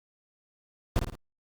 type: noise with echo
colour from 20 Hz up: brown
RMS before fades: -23 dBFS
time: 0.96-0.99 s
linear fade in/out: 0 ms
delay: 54 ms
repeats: 3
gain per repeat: -6 dB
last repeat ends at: 1.152 s
effects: Opus 48 kbps